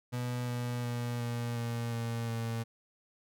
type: tone with pitch steps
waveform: 35% pulse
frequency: 123.1 / 121.69 / 120.29 / 118.91 / 117.54 / 116.19 / 114.86 Hz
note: B2 / B2 / B2 / A#2 / A#2 / A#2 / A#2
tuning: -5 / -25 / -45 / +35 / +15 / -5 / -25 cents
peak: -31 dBFS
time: 0.12-2.64 s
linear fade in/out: 20 ms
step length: 360 ms
effects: none